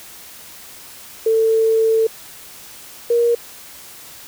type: tone pair in turn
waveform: sine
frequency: 446.3 / 471.8 Hz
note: A4 / A#4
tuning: +25 / +21 cents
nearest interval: minor second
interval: 96 cents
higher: second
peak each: -12 dBFS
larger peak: neither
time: 1.26-2.07 / 3.1-3.35 s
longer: first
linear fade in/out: 5 ms
effects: white hiss -39 dBFS RMS until 4.27 s